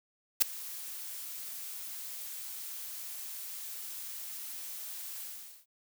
blue noise with ADSR envelope, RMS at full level -20 dBFS, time 0.4-5.66 s, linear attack 21 ms, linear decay 3 ms, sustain -22 dB, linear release 430 ms, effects none

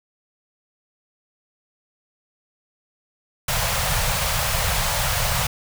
pink band-stop noise, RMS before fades -22 dBFS, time 3.48-5.47 s, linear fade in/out 5 ms, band 170 to 520 Hz, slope 48 dB/octave, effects none

